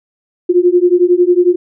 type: beating tone pair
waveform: sine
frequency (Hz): 350 / 361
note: F4 / F#4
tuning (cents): +4 / -43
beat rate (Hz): 11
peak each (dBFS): -10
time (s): 0.49-1.56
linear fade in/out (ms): 10
effects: none